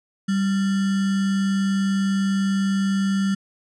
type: tone with sample-and-hold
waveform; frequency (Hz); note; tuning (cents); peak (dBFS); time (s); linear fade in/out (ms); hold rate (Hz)
sine; 195.1; G3; -8; -18; 0.28-3.35; 10; 1575
effects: resampled to 22050 Hz